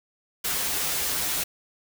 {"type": "noise with comb filter", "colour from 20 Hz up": "white", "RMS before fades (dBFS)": -27, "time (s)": [0.44, 1.44], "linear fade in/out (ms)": 10, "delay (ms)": 8.8, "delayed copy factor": -0.85, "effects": []}